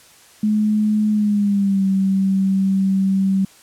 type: tone with pitch glide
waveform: sine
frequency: 212.6 to 192.72 Hz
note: G#3 to G3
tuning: +41 to -29 cents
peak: -14 dBFS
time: 0.43-3.45 s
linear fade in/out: 5 ms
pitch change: -170 cents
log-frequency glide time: 1.11-1.85 s
effects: white hiss -48 dBFS RMS until 3.62 s + low-pass 11000 Hz 12 dB/octave